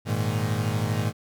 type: chord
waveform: 35% pulse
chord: Ab suspended second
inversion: none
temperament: equal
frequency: 103.83 / 116.54 / 155.56 Hz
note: Ab2 / Bb2 / Eb3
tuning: 0 / 0 / 0 cents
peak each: -25 / -26 / -29 dBFS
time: 0.05-1.13 s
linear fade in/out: 50 ms
effects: none